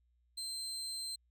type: tone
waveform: 30% pulse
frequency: 4126 Hz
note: C8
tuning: 25 cents flat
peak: -36 dBFS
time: 0.37-1.16 s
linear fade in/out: 10 ms
effects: added 60 Hz sine -70 dBFS peak until 1.3 s